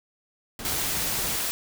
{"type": "noise with tremolo", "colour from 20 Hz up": "pink", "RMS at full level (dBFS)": -35, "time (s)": [0.59, 1.36], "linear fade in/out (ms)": 2, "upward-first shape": "triangle", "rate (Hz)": 17, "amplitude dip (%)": 30}
{"type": "noise", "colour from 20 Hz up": "white", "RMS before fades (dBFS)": -28, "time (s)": [0.65, 1.51], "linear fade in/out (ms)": 0}
{"effects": []}